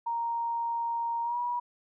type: tone with pitch glide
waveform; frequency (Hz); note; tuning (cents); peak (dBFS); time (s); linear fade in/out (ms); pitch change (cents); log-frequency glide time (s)
sine; 932.3 to 966.9; A#5 to B5; 0 to -37; -28; 0.06-1.6; 10; +63; 1.23-1.38
effects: none